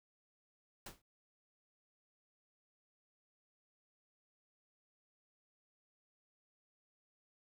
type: noise with exponential decay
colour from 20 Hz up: pink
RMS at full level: -43 dBFS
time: 0.86-1.02 s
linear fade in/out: 5 ms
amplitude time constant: 34 ms
effects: none

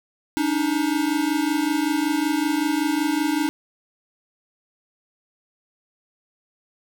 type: tone pair together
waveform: square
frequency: 287 / 312.3 Hz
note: D4 / D#4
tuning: -40 / +7 cents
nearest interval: minor second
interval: 147 cents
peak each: -24 / -23 dBFS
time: 0.37-3.49 s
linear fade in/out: 0 ms
effects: none

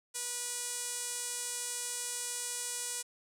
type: tone with band-pass filter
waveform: sawtooth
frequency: 486.6 Hz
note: B4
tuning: 26 cents flat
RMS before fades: -38 dBFS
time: 0.14-3.03 s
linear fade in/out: 20 ms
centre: 8400 Hz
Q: 2.3
effects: none

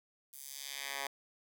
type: tone with high-pass filter sweep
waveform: 10% pulse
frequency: 138.59 Hz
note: C#3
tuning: in tune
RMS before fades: -43 dBFS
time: 0.33-1.07 s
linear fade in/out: 2 ms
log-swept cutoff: 11000 to 980 Hz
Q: 0.89
effects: none

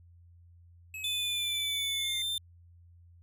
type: exponential sweep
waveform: square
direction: down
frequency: 2586 to 2093 Hz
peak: -39 dBFS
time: 0.94-2.22 s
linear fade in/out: 2 ms
type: tone with pitch glide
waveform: 45% pulse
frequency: 3500 to 3576 Hz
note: A7 to A7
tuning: -10 to +27 cents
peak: -30 dBFS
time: 1.04-2.38 s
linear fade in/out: 2 ms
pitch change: +37 cents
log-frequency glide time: 1.98-2.15 s
effects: added 86 Hz sine -54 dBFS peak until 3.22 s

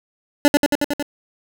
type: tone with echo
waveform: 25% pulse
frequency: 290 Hz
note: D4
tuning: 22 cents flat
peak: -5 dBFS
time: 0.45-0.48 s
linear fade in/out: 0 ms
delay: 91 ms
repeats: 6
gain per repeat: -2 dB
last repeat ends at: 1.026 s
effects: none

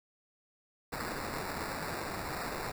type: noise with sample-and-hold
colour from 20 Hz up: violet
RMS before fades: -38 dBFS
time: 0.92-2.72 s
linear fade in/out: 10 ms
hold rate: 3150 Hz
effects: none

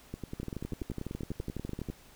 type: two click trains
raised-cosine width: 3 ms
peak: -23 / -24 dBFS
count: 19 / 19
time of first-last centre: 0.4-1.9 / 0.14-1.888 s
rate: 12 / 10.3 Hz
effects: pink hiss -57 dBFS RMS until 2.15 s

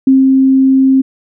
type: tone with ADSR envelope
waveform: sine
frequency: 265.8 Hz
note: C4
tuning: 27 cents sharp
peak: -3 dBFS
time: 0.07-1.02 s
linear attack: 4 ms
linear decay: 170 ms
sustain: -2 dB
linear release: 14 ms
effects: none

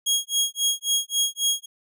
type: tone with tremolo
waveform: 20% pulse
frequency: 3289 Hz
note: G#7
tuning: 18 cents flat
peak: -13 dBFS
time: 0.06-1.66 s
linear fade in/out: 10 ms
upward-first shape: sine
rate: 3.7 Hz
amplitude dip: 100%
effects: none

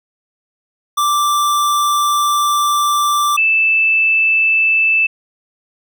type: tone pair in turn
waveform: square / sine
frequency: 1174.7 / 2637 Hz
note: D6 / E7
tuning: 0 / 0 cents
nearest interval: octave + major second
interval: 1400 cents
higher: second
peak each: -13 / -10 dBFS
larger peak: second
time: 0.97-3.37 / 3.37-5.07 s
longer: first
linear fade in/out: 10 ms
effects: none

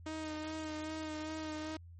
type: tone with vibrato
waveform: sawtooth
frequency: 311.1 Hz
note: D#4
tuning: in tune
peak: -35 dBFS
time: 0.06-1.77 s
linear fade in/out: 5 ms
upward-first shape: sine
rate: 2.5 Hz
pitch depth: 21 cents each way
effects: added 85 Hz sine -50 dBFS peak until 1.99 s + MP3 32 kbps

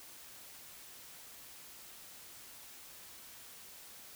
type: silence
effects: white hiss -53 dBFS RMS until 4.15 s

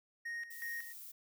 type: tone with tremolo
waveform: triangle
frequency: 1864.7 Hz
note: A#6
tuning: in tune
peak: -37 dBFS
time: 0.25-0.93 s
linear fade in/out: 10 ms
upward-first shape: square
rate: 2.7 Hz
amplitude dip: 70%
type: noise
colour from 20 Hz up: violet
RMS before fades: -50 dBFS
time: 0.5-1.12 s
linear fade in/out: 10 ms
effects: none

